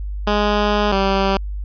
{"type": "tone pair in turn", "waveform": "10% pulse", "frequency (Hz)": [207.7, 194.59], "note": ["G#3", "G3"], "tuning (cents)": [0, -12], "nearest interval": "minor second", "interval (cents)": 112, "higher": "first", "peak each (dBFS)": -7, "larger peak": "neither", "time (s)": [[0.27, 0.92], [0.92, 1.37]], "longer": "first", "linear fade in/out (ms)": 2, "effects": ["added 50 Hz sine -23 dBFS peak until 1.64 s", "resampled to 11025 Hz"]}